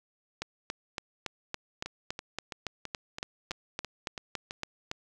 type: two click trains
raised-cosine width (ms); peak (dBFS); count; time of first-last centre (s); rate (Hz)
0.2; -16 / -20; 17 / 9; 0.42-4.914 / 1.86-4.509; 3.56 / 3.02
effects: none